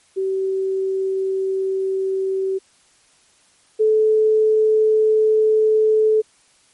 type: tone pair in turn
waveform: sine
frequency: 383.1 / 434 Hz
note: G4 / A4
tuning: -40 / -24 cents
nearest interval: major second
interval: 216 cents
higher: second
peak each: -18 / -12 dBFS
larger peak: second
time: 0.16-2.59 / 3.79-6.22 s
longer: neither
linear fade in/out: 20 ms
effects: white hiss -56 dBFS RMS until 6.73 s + MP3 48 kbps